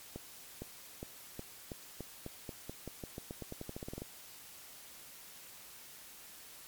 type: accelerating click train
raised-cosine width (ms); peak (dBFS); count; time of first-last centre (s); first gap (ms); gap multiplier
2; -28; 23; 0.16-4.02; 460; 0.89
effects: white hiss -53 dBFS RMS until 6.67 s + MP3 96 kbps